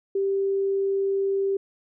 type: tone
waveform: sine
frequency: 392 Hz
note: G4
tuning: in tune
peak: -21 dBFS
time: 0.15-1.57 s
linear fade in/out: 5 ms
effects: none